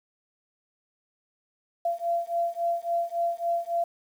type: beating tone pair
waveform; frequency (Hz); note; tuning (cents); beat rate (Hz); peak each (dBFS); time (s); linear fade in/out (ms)
sine; 682 / 685.6; F5 / F5; -41 / -32; 3.6; -28; 1.85-3.84; 5
effects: 9-bit